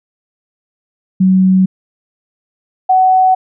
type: tone pair in turn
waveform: sine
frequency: 187.7 / 748.9 Hz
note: F#3 / F#5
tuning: +25 / +21 cents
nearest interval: 2 octaves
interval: 2396 cents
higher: second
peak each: -6 dBFS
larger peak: neither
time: 1.2-1.66 / 2.89-3.35 s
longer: neither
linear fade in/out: 10 ms
effects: none